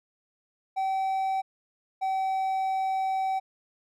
triangle tone pair in turn, 768 / 765.3 Hz, G5 / G5, -36 / -42 cents, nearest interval unison, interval 6 cents, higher first, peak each -23 dBFS, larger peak neither, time 0.76-1.42 / 2.01-3.4 s, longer second, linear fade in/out 20 ms, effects none

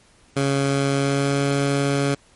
15% pulse tone with pitch glide, 138.59 to 140.2 Hz, C#3 to C#3, 0 to +20 cents, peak -12 dBFS, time 0.36-2.15 s, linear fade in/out 10 ms, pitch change +20 cents, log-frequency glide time 0.93-1.38 s, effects pink hiss -55 dBFS RMS until 2.35 s + MP3 48 kbps

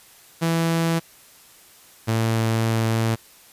sawtooth tone pair in turn, 165.5 / 112.83 Hz, E3 / A2, +7 / +44 cents, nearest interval perfect fifth, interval 663 cents, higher first, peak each -15 dBFS, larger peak neither, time 0.41-1 / 2.07-3.16 s, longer second, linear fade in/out 20 ms, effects white hiss -50 dBFS RMS until 3.52 s + resampled to 32000 Hz

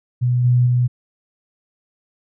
sine tone with level steps, 123.47 Hz, B2, in tune, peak -14 / -11 / -13 dBFS, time 0.21-0.88 s, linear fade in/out 20 ms, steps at 0.44 / 0.66 s, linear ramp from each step 10 ms, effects none

